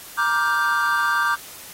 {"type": "chord", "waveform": "triangle", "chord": "G minor seventh", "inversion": "first", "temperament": "just", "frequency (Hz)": [940.8, 1176, 1411.2, 1568], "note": ["Bb5", "D6", "F6", "G6"], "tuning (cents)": [16, 2, 18, 0], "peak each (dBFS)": [-25, -20, -25, -20], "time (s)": [0.17, 1.36], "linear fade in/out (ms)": 20, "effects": ["white hiss -40 dBFS RMS until 1.73 s", "AAC 48 kbps"]}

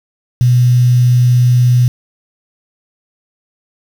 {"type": "tone with quantisation", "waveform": "sine", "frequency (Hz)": 123.47, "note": "B2", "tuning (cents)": 0, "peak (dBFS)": -6, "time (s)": [0.41, 1.88], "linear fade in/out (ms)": 0, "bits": 5, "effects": []}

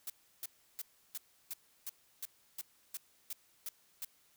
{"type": "noise bursts", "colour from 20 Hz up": "blue", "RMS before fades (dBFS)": -41, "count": 12, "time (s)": [0.07, 4.048], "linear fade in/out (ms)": 2, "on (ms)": 29, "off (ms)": 330, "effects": ["white hiss -69 dBFS RMS until 4.36 s"]}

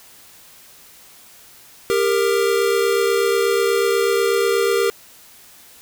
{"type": "tone pair together", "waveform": "square", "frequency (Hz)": [398, 466.2], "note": ["G4", "A#4"], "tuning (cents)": [26, 0], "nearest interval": "minor third", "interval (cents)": 274, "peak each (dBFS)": -19, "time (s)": [1.9, 4.9], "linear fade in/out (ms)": 0, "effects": ["white hiss -46 dBFS RMS until 5.81 s"]}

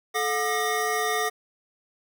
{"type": "tone cluster", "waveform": "square", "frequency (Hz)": [434.2, 722, 1204, 1884], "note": ["A4", "F#5", "D6", "A#6"], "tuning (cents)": [-23, -43, 43, 18], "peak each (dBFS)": -30, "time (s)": [0.14, 1.3], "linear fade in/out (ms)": 20, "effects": []}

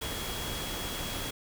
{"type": "tone in noise", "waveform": "sine", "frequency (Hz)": 3322, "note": "G#7", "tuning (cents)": 0, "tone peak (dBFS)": -41, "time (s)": [0.01, 1.31], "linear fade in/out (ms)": 10, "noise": "pink", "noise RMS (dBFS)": -36, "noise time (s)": [0.01, 1.31], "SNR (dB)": -8, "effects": []}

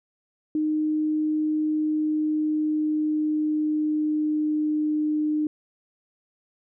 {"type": "tone with pitch glide", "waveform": "sine", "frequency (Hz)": [307.6, 303.9], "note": ["D#4", "D#4"], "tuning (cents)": [-20, -41], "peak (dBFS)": -21, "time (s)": [0.55, 5.47], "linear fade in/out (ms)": 2, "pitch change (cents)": -21, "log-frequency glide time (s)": [1.67, 5.01], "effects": []}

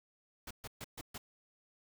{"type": "noise bursts", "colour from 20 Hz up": "pink", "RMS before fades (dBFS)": -45, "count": 5, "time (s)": [0.47, 1.18], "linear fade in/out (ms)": 5, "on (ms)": 38, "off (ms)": 130, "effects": []}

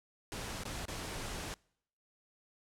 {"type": "noise with dropouts", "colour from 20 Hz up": "pink", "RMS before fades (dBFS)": -41, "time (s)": [0.32, 1.54], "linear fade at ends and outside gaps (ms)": 0, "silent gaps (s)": [[0.635, 0.653], [0.854, 0.882]], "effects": ["noise-tail reverb RT60 0.7 s tail -26 dB re dry", "low-pass 10000 Hz 12 dB/octave"]}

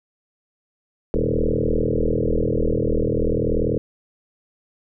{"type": "tone with frequency modulation", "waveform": "sine", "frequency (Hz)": 220, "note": "A3", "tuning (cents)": 0, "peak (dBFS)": -17, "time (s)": [1.14, 3.78], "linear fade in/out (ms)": 0, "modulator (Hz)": 40.3, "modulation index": 7.1, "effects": []}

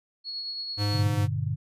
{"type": "tone with tremolo", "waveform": "sine", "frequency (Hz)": 4343, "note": "C#8", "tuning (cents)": -36, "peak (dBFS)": -30, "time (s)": [0.24, 1.04], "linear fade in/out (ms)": 50, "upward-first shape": "triangle", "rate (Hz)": 9, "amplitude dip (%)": 35}
{"type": "tone", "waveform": "square", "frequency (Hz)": 102.9, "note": "G#2", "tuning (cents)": -16, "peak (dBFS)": -25, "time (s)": [0.77, 1.28], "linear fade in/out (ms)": 50}
{"type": "chord", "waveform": "sine", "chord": "G minor", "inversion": "none", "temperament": "equal with one note detuned", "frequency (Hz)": [98, 119.54, 146.83], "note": ["G2", "Bb2", "D3"], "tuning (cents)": [0, 44, 0], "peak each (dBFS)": -30, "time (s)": [0.92, 1.56], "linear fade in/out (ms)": 20}
{"effects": ["resampled to 32000 Hz"]}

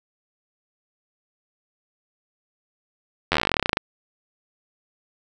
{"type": "slowing click train", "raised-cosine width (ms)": 0.3, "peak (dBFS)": -3, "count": 21, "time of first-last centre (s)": [3.32, 3.771], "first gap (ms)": 11, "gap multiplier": 1.07, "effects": []}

